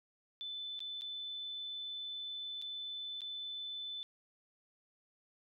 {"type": "tone with dropouts", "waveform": "sine", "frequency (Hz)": 3513, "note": "A7", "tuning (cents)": -3, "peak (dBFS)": -40, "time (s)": [0.41, 4.03], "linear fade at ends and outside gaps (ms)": 0, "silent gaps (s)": [[0.792, 0.804], [1.011, 1.019], [2.616, 2.622], [3.207, 3.217]], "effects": []}